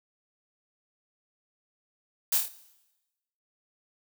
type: noise with echo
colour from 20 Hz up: blue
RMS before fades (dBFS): -25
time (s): 2.32-2.38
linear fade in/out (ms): 5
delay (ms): 26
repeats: 4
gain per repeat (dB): -4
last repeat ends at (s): 2.484
effects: noise-tail reverb RT60 1.0 s tail -17 dB re dry